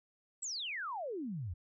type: exponential sweep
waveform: sine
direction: down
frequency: 8050 to 78 Hz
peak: -37 dBFS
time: 0.42-1.54 s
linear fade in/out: 10 ms
effects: none